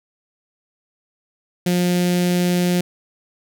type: tone with notch filter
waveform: sawtooth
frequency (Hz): 177.7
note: F3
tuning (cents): +30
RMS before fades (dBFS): -18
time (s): 1.66-2.81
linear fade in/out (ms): 5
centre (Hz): 1100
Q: 0.76
effects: none